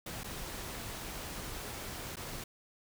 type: noise with dropouts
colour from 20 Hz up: pink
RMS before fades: -42 dBFS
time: 0.06-2.44 s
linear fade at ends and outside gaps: 5 ms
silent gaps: 0.235-0.242 / 2.158-2.168 s
effects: none